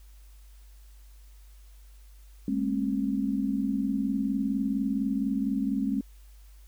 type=tone cluster; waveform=sine; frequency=204.6 / 224.3 / 268.8 Hz; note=G#3 / A3 / C4; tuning=-26 / +34 / +47 cents; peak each=-29 / -33 / -28 dBFS; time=2.48-6.01 s; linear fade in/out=2 ms; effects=added 50 Hz sine -48 dBFS peak until 6.67 s + white hiss -63 dBFS RMS until 6.67 s